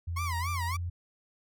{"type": "tone with pitch glide", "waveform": "sine", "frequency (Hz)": [85.2, 87.19], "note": ["F2", "F2"], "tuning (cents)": [-42, -2], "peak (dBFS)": -31, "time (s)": [0.07, 0.9], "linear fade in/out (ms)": 10, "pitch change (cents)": 40, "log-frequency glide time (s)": [0.33, 0.59]}
{"type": "tone with vibrato", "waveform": "30% pulse", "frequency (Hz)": 1054, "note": "C6", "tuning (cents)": 12, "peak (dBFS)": -30, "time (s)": [0.16, 0.77], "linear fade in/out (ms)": 10, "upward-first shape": "sine", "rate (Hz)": 3.6, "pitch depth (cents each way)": 210}
{"effects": []}